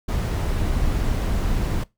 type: noise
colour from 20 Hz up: brown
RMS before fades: -22 dBFS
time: 0.08-1.84 s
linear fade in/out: 10 ms
effects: noise-tail reverb RT60 0.2 s tail -21 dB re dry